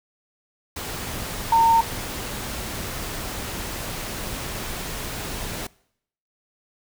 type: tone in noise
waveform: sine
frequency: 913 Hz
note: A#5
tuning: 36 cents flat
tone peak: -13 dBFS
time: 1.52-1.81 s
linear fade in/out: 5 ms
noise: pink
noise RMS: -31 dBFS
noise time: 0.76-5.67 s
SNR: +15 dB
effects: noise-tail reverb RT60 0.7 s tail -23 dB re dry